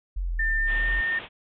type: exponential two-way sweep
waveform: sine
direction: down then up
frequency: 46.71 to 34.13 to 46.52 Hz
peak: -25 dBFS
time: 0.16-1.01 s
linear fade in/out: 10 ms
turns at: 0.66 s
type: tone with pitch glide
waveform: sine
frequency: 1794 to 1822.2 Hz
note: A6 to A#6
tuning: +33 to -40 cents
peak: -23 dBFS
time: 0.39-1.19 s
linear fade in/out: 5 ms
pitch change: +27 cents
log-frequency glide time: 0.58-0.89 s
type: low-pass noise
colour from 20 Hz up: white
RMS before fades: -40 dBFS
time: 0.66-1.29 s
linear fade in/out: 50 ms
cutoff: 3500 Hz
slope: 96 dB/octave
effects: none